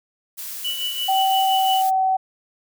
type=noise; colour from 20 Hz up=blue; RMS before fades=-32 dBFS; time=0.37-1.91 s; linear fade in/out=20 ms
type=tone with tremolo; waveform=sine; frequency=2960 Hz; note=F#7; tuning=in tune; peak=-21 dBFS; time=0.64-1.82 s; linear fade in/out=10 ms; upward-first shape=triangle; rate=5.8 Hz; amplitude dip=65%
type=tone with pitch glide; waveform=sine; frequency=769 to 758.9 Hz; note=G5 to F#5; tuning=-33 to +44 cents; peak=-16 dBFS; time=1.08-2.17 s; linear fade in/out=10 ms; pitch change=-23 cents; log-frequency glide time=1.42-2.03 s
effects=none